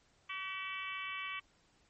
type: harmonic tone with a mistuned harmonic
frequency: 380.6 Hz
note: F#4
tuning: 49 cents sharp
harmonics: 3 / 4 / 5 / 6 / 7 / 8 / 9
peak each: -44 / -52 / -47 / -43 / -46 / -48 / -55 dBFS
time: 0.29-1.4 s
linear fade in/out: 10 ms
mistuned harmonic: 5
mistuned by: +27 cents
effects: pink hiss -70 dBFS RMS until 1.89 s + MP3 32 kbps